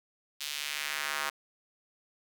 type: tone with high-pass filter sweep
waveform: square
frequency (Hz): 73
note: D2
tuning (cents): -10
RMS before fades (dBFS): -35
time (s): 0.4-1.3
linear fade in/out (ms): 10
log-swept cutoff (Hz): 3500 to 1200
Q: 1.4
effects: none